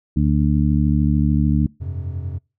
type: harmonic tone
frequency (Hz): 73.42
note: D2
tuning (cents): 0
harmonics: 1 / 2 / 3 / 4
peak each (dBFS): -19 / -18 / -20 / -23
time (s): 0.16-1.67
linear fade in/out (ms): 10
type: chord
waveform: triangle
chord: F suspended second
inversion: none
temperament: equal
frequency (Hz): 87.31 / 98 / 130.81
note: F2 / G2 / C3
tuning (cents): 0 / 0 / 0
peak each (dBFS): -24 / -29 / -29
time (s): 1.8-2.39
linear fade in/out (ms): 20
effects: noise-tail reverb RT60 0.3 s tail -26 dB re dry